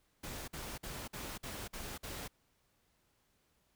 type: noise bursts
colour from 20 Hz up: pink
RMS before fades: -44 dBFS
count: 7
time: 0.23-2.28 s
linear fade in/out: 10 ms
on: 250 ms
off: 50 ms
effects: pink hiss -75 dBFS RMS until 3.75 s